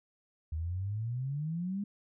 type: exponential sweep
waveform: sine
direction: up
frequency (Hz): 76.3 to 207.3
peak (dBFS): -32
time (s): 0.52-1.84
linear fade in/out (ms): 5
effects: none

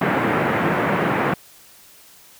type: band-pass noise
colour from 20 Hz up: pink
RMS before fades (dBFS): -20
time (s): 0.01-1.34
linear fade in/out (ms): 5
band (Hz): 140 to 2100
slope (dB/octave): 24
effects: white hiss -48 dBFS RMS until 2.39 s

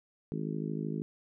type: harmonic tone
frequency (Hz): 53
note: G#1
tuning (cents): +36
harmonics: 3 / 4 / 5 / 6 / 7 / 8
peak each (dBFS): -36 / -38 / -40 / -42 / -43 / -44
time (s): 0.32-1.02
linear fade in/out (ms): 0
effects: none

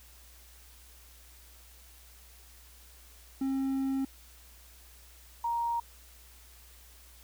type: tone pair in turn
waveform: triangle / sine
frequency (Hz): 268.6 / 936.9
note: C4 / A#5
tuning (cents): +46 / +8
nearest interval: octave + minor seventh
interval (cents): 2162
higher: second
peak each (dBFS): -26 / -28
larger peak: first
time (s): 3.41-4.05 / 5.44-5.8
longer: first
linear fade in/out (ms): 5
effects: added 60 Hz sine -55 dBFS peak until 7.23 s + white hiss -57 dBFS RMS until 7.23 s

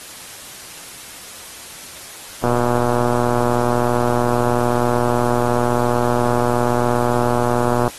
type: click train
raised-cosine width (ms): 1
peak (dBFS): -5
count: 659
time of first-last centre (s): 2.44-7.878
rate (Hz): 121
effects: white hiss -36 dBFS RMS until 7.98 s + AAC 32 kbps

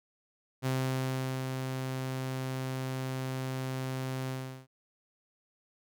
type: tone with ADSR envelope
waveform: sawtooth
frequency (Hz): 130.81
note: C3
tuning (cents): 0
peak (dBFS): -24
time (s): 0.62-4.67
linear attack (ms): 41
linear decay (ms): 770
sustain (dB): -5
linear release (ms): 380
effects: none

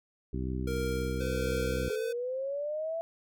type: harmonic tone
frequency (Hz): 63.9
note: C2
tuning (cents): -40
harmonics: 1 / 2 / 3 / 4 / 5 / 6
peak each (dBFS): -34 / -37 / -39 / -40 / -41 / -42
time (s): 0.33-1.89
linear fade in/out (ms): 5
type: tone with tremolo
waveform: square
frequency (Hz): 466.2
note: A#4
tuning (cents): 0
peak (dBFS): -33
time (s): 0.67-1.96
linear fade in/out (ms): 5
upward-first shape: sine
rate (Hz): 1.4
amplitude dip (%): 45
type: tone with vibrato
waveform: square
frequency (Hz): 506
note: B4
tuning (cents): +42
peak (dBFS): -36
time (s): 1.2-2.13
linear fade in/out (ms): 10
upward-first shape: sine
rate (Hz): 16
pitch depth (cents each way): 10
type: linear sweep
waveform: sine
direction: up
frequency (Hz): 420.4 to 669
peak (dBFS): -31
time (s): 1.9-3.01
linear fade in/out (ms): 0
effects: none

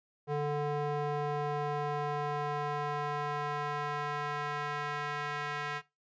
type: tone with band-pass filter sweep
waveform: square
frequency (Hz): 146.83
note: D3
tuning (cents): 0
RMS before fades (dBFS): -34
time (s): 0.27-5.82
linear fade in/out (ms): 50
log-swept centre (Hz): 540 to 1700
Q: 1.2
effects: noise-tail reverb RT60 0.2 s tail -18 dB re dry + resampled to 16000 Hz

